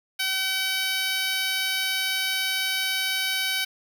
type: tone with high-pass filter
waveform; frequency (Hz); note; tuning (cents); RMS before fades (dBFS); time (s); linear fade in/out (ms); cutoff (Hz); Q
10% pulse; 762; G5; -49; -26; 0.19-3.65; 10; 1700; 0.84
effects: none